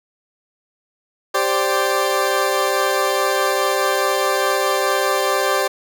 20% pulse chord, G suspended fourth, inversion none, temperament equal with one note detuned, 392 / 523.3 / 585.6 Hz, G4 / C5 / D5, 0 / 0 / -5 cents, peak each -16 dBFS, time 1.34-5.68 s, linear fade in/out 10 ms, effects none

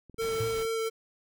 clicks, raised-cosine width 3 ms, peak -37 dBFS, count 7, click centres 0.097 / 0.144 / 0.186 / 0.359 / 0.43 / 0.544 / 0.651 s
square tone with vibrato, 450 Hz, A4, 39 cents sharp, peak -29 dBFS, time 0.18-0.9 s, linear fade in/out 20 ms, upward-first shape sine, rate 4.3 Hz, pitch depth 11 cents each way
pink noise, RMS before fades -43 dBFS, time 0.21-0.63 s, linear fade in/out 5 ms
sine tone with exponential decay, 113.2 Hz, A2, 50 cents sharp, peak -28 dBFS, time 0.4-0.68 s, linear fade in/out 5 ms, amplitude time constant 60 ms
effects none

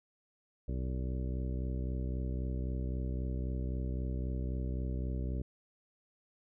harmonic tone, 63.8 Hz, C2, 43 cents flat, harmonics 1 / 2 / 3 / 4 / 5 / 6 / 7 / 9, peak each -34 / -40 / -44 / -46 / -48 / -50 / -51 / -53 dBFS, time 0.68-5.42 s, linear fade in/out 5 ms, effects none

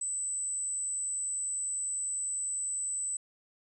sine tone, 8010 Hz, B8, 23 cents sharp, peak -31 dBFS, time 0.01-3.17 s, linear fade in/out 5 ms, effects none

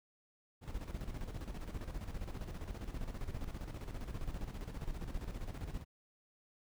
brown noise with tremolo, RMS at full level -40 dBFS, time 0.61-5.85 s, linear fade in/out 50 ms, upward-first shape square, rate 15 Hz, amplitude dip 60%, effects none

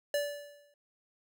square tone with exponential decay, 580 Hz, D5, 22 cents flat, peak -27 dBFS, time 0.14-0.74 s, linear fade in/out 2 ms, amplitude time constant 130 ms, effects none

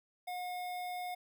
square tone with notch filter, 721 Hz, F#5, 45 cents flat, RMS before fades -40 dBFS, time 0.27-1.15 s, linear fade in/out 10 ms, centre 6700 Hz, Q 1.7, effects 12-bit

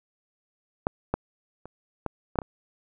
clicks, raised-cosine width 1 ms, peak -9 / -10 / -27 / -14 / -21 / -6 / -25 dBFS, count 7, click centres 0.869 / 1.14 / 1.656 / 2.063 / 2.357 / 2.388 / 2.418 s, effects none

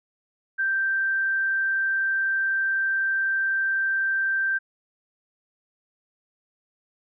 sine tone, 1568 Hz, G6, in tune, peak -21 dBFS, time 0.58-4.59 s, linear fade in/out 20 ms, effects none

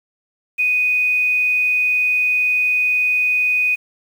sine tone with quantisation, 2489 Hz, D#7, in tune, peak -14 dBFS, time 0.58-3.76 s, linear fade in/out 20 ms, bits 7, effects none

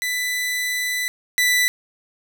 sawtooth tone pair in turn, 1991 / 1982.2 Hz, B6 / B6, +14 / +6 cents, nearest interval unison, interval 8 cents, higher first, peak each -18 / -12 dBFS, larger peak second, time 0.02-1.08 / 1.38-1.68 s, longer first, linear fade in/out 0 ms, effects none

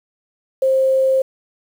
sine tone with quantisation, 529 Hz, C5, 19 cents sharp, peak -12 dBFS, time 0.62-1.22 s, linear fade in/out 5 ms, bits 7, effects none

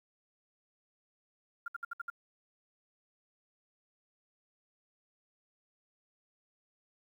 sine tone bursts, 1396 Hz, F6, 1 cent flat, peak -35 dBFS, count 6, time 1.66-2.101 s, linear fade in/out 5 ms, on 21 ms, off 63 ms, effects 11-bit

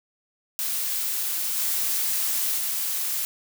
blue noise with level steps, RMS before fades -27 / -25 / -27 dBFS, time 0.59-3.25 s, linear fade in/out 0 ms, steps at 1.56 / 2.56 s, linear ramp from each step 20 ms, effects none

